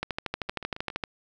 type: two click trains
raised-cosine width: 0.3 ms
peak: -13 / -22 dBFS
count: 14 / 4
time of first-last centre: 0.03-1.038 / 0.49-0.902 s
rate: 12.9 / 7.29 Hz
effects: none